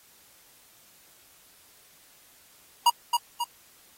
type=tone with echo; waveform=square; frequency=954 Hz; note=A#5; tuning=40 cents sharp; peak=-16 dBFS; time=2.86-2.9 s; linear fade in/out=5 ms; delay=270 ms; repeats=2; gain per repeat=-5 dB; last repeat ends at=3.44 s; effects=white hiss -57 dBFS RMS until 3.97 s + AAC 48 kbps